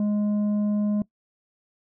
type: tone with tanh clipping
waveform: triangle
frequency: 208 Hz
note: G#3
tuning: 3 cents sharp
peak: -22 dBFS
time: 0-1.02 s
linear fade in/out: 2 ms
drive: 10 dB
effects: noise-tail reverb RT60 0.1 s tail -20 dB re dry